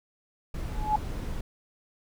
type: noise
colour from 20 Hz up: brown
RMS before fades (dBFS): -33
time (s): 0.54-1.41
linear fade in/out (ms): 5
type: tone with exponential growth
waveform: sine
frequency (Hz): 851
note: G#5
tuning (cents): +42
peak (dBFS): -18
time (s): 0.69-0.96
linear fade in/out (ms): 5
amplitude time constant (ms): 58
effects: none